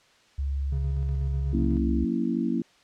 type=tone with pitch glide; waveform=sine; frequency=69.3 to 67.56 Hz; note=C#2 to C#2; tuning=0 to -44 cents; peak=-25 dBFS; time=0.38-2.05 s; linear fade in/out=10 ms; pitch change=-44 cents; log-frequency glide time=0.97-1.51 s
type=tone with tremolo; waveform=triangle; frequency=137 Hz; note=C#3; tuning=20 cents flat; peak=-27 dBFS; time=0.72-1.78 s; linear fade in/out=5 ms; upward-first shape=square; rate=8.1 Hz; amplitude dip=30%
type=chord; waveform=sine; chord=F# dominant seventh; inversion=none; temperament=equal with one note detuned; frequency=180.77 / 233.1 / 277.2 / 329.6 Hz; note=F#3 / A#3 / C#4 / E4; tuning=-40 / 0 / 0 / 0 cents; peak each=-31 / -27 / -30 / -30 dBFS; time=1.53-2.62 s; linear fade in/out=5 ms
effects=white hiss -59 dBFS RMS until 2.83 s + low-pass 5000 Hz 12 dB/octave